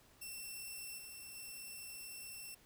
5% pulse tone with level steps, 2691 Hz, E7, 35 cents sharp, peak -36 / -40 / -38 dBFS, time 0.21-2.55 s, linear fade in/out 10 ms, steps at 0.98 / 1.35 s, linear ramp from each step 5 ms, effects pink hiss -66 dBFS RMS until 2.65 s

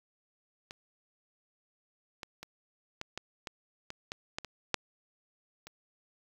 clicks, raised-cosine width 0.2 ms, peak -25 / -23 / -26 / -20 / -20 / -21 / -23 / -20 / -17 / -24 / -9 / -30 dBFS, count 12, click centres 0.709 / 2.232 / 2.43 / 3.014 / 3.176 / 3.472 / 3.904 / 4.119 / 4.385 / 4.447 / 4.743 / 5.67 s, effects 8-bit

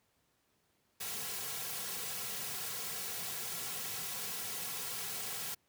white noise with comb filter, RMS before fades -40 dBFS, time 1-5.55 s, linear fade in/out 10 ms, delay 3.3 ms, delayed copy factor -0.8, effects pink hiss -75 dBFS RMS until 5.68 s + high-pass 80 Hz 12 dB/octave

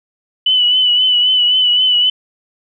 sine tone with vibrato, 2984 Hz, F#7, 14 cents sharp, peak -9 dBFS, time 0.46-2.1 s, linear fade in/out 5 ms, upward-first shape triangle, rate 3.8 Hz, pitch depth 45 cents each way, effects none

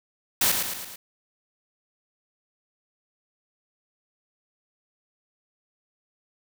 white noise with echo, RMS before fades -21 dBFS, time 0.41-0.52 s, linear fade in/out 5 ms, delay 110 ms, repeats 4, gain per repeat -5 dB, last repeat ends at 0.96 s, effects none

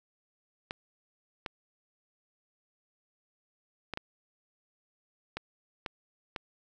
clicks, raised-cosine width 0.3 ms, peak -19 dBFS, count 7, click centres 0.709 / 1.462 / 3.937 / 3.974 / 5.37 / 5.862 / 6.362 s, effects none

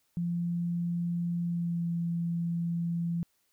sine tone with pitch glide, 172.2 to 169.73 Hz, F3 to F3, -24 to -49 cents, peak -28 dBFS, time 0.17-3.23 s, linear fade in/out 0 ms, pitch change -25 cents, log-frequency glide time 1.43-1.88 s, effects white hiss -73 dBFS RMS until 3.52 s

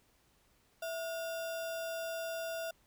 sine tone with sample-and-hold, 659.3 Hz, E5, in tune, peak -36 dBFS, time 0.82-2.71 s, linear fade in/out 5 ms, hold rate 2100 Hz, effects pink hiss -70 dBFS RMS until 2.86 s

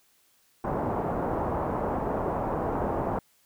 white low-pass noise, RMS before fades -29 dBFS, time 0.64-3.19 s, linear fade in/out 5 ms, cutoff 930 Hz, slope 24 dB/octave, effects white hiss -65 dBFS RMS until 3.45 s

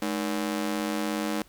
sawtooth ring-modulated tone, 261.6 Hz, C4, in tune, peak -20 dBFS, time 0.02-1.42 s, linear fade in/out 2 ms, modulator 48.5 Hz, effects pink hiss -57 dBFS RMS until 1.48 s

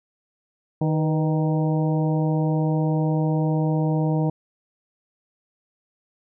harmonic tone with a mistuned harmonic, 155.8 Hz, D#3, 3 cents sharp, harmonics 1 / 2 / 3 / 4 / 5 / 6, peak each -20 / -26 / -30 / -32 / -34 / -36 dBFS, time 0.81-4.3 s, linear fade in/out 5 ms, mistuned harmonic 3, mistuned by +65 cents, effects none

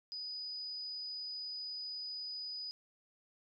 sine tone, 4968 Hz, D#8, 3 cents flat, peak -40 dBFS, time 0.12-2.71 s, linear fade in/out 0 ms, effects none

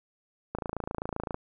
click train, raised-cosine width 1 ms, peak -18 dBFS, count 23, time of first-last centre 0.55-1.344 s, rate 27.7 Hz, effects none

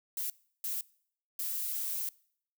violet noise bursts at uneven times, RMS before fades -35 dBFS, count 3, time 0.17-0.3 / 0.64-0.81 / 1.39-2.09 s, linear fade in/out 2 ms, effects noise-tail reverb RT60 0.6 s tail -23 dB re dry

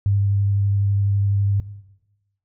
sine tone with vibrato, 100 Hz, G2, 35 cents sharp, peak -15 dBFS, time 0.06-1.6 s, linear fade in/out 0 ms, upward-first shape triangle, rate 12 Hz, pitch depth 12 cents each way, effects noise-tail reverb RT60 1.0 s tail -17 dB re dry

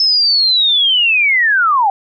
sine linear sweep, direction down, 5274 to 760 Hz, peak -9 dBFS, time 0-1.9 s, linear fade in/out 2 ms, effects none

